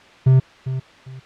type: tone with echo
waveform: triangle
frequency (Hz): 130.81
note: C3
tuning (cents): 0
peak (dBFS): -7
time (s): 0.26-0.4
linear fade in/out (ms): 10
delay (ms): 400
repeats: 2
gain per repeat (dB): -12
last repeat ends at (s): 1.2
effects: white hiss -46 dBFS RMS until 1.25 s + low-pass 3000 Hz 12 dB/octave